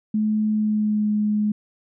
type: tone with pitch glide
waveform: sine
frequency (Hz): 214.4 to 210.5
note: A3 to G#3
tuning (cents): -45 to +24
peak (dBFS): -18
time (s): 0.14-1.52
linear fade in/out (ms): 5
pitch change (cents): -31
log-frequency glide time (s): 0.5-1.11
effects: none